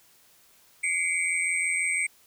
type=tone cluster; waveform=sine; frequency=2084 / 2255 / 2341 / 8340 Hz; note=C7 / C#7 / D7 / C9; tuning=-7 / +29 / -6 / -7 cents; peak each=-30 / -27 / -34 / -30 dBFS; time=0.83-2.07 s; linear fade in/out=10 ms; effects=white hiss -59 dBFS RMS until 2.26 s